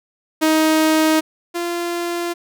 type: tone pair in turn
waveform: sawtooth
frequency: 314.4 / 345.1 Hz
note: D#4 / F4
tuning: +18 / -21 cents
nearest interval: major second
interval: 161 cents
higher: second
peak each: -9 / -17 dBFS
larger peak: first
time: 0.41-1.21 / 1.54-2.34 s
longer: neither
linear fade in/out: 20 ms
effects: none